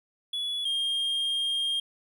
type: tone pair in turn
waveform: triangle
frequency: 3400 / 3219 Hz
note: G#7 / G7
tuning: +40 / +45 cents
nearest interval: minor second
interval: 95 cents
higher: first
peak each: -27 / -24 dBFS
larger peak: second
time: 0.33-0.65 / 0.65-1.8 s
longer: second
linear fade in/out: 5 ms
effects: none